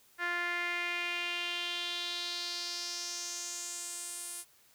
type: tone with band-pass filter sweep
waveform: sawtooth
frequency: 349.2 Hz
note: F4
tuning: in tune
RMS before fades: -37 dBFS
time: 0.18-4.45 s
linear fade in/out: 50 ms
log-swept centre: 1700 to 10000 Hz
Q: 3.5
effects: white hiss -64 dBFS RMS until 4.74 s